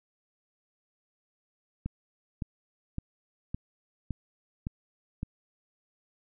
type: click train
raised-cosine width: 5 ms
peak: -20 dBFS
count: 7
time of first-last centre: 1.86-5.231 s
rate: 1.78 Hz
effects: none